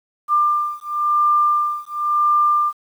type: beating tone pair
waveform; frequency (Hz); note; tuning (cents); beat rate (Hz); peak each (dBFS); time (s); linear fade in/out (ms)
sine; 1193 / 1193.95; D6 / D6; +27 / +28; 0.95; -18; 0.28-2.73; 50
effects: 8-bit